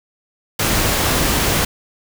pink noise, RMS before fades -17 dBFS, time 0.59-1.65 s, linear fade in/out 5 ms, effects none

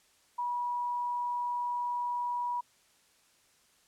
sine tone, 970 Hz, B5, 31 cents flat, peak -30 dBFS, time 0.38-2.61 s, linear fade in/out 10 ms, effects white hiss -66 dBFS RMS until 3.87 s + low-pass 10000 Hz 12 dB/octave

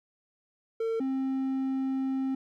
triangle tone pair in turn, 452.2 / 265.7 Hz, A4 / C4, +47 / +27 cents, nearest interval major sixth, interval 920 cents, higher first, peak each -25 dBFS, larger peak neither, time 0.8-1 / 1-2.35 s, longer second, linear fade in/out 5 ms, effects none

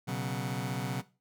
sawtooth chord, B suspended second, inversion none, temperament just, 123.47 / 138.9 / 185.21 Hz, B2 / C#3 / F#3, 0 / +4 / +2 cents, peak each -32 dBFS, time 0.07-1.02 s, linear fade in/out 20 ms, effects noise-tail reverb RT60 0.3 s tail -17 dB re dry

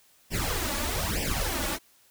pink noise with flanger, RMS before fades -29 dBFS, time 0.3-1.79 s, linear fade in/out 50 ms, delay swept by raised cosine 0.37 to 3.57 ms, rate 1.1 Hz, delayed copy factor +1, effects white hiss -61 dBFS RMS until 2.1 s

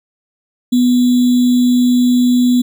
sine tone with sample-and-hold, 246.9 Hz, B3, in tune, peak -8 dBFS, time 0.72-2.62 s, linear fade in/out 10 ms, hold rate 3675 Hz, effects none

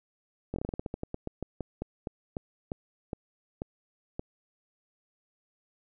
slowing click train, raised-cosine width 2 ms, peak -20 dBFS, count 22, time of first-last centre 0.54-4.194 s, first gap 21 ms, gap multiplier 1.18, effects none

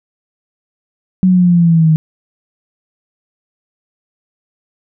sine linear sweep, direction down, 187.3 to 155.56 Hz, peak -6 dBFS, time 1.23-1.96 s, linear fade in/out 0 ms, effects none

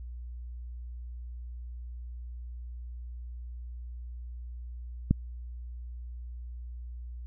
click, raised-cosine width 5 ms, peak -9 dBFS, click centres 5.11 s, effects added 60 Hz sine -38 dBFS peak until 7.26 s

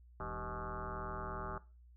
sine tone with frequency modulation, 622.3 Hz, D#5, in tune, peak -39 dBFS, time 0.2-1.58 s, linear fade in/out 2 ms, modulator 117 Hz, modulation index 6.6, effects noise-tail reverb RT60 0.3 s tail -18 dB re dry + added 60 Hz sine -57 dBFS peak until 1.96 s

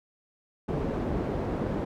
white low-pass noise, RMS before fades -30 dBFS, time 0.68-1.85 s, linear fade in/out 10 ms, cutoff 430 Hz, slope 12 dB/octave, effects none

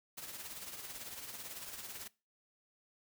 white noise with tremolo, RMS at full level -44 dBFS, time 0.17-2.08 s, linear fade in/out 10 ms, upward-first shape triangle, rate 18 Hz, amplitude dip 60%, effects noise-tail reverb RT60 0.3 s tail -22 dB re dry

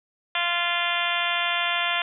harmonic tone, 346.7 Hz, F4, 13 cents flat, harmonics 2 / 3 / 4 / 5 / 6 / 7 / 8 / 9 / 10, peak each -31 / -31 / -31 / -31 / -31 / -31 / -31 / -31 / -31 dBFS, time 0.35-2.02 s, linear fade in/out 2 ms, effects none

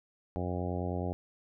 harmonic tone, 89.5 Hz, F2, 43 cents sharp, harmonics 1 / 2 / 3 / 4 / 5 / 6 / 7 / 8 / 9, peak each -35 / -38 / -40 / -41 / -42 / -43 / -43 / -44 / -45 dBFS, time 0.36-1.13 s, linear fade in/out 0 ms, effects none

